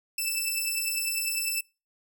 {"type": "beating tone pair", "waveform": "10% pulse", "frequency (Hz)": [2637, 2647], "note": ["E7", "E7"], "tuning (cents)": [0, 7], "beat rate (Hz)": 10, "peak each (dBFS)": [-22, -21], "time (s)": [0.18, 1.61], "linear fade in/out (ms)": 5, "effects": ["noise-tail reverb RT60 0.3 s tail -25 dB re dry"]}